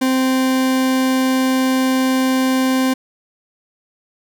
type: tone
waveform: 40% pulse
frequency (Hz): 260.6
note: C4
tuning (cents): -7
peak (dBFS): -13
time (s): 0.01-2.94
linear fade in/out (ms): 10
effects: none